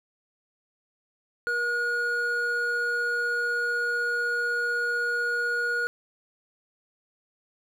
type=tone pair together; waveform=triangle; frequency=475.7 / 1443 Hz; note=A#4 / F#6; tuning=+35 / -44 cents; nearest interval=octave + perfect fifth; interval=1921 cents; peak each=-31 / -23 dBFS; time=1.47-5.87 s; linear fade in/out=0 ms; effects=none